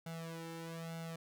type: tone with flanger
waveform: sawtooth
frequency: 164.9 Hz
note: E3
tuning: 1 cent sharp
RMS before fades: -45 dBFS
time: 0.06-1.16 s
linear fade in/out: 5 ms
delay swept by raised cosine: 1.4 to 2.25 ms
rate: 1.1 Hz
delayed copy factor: +0.95
effects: none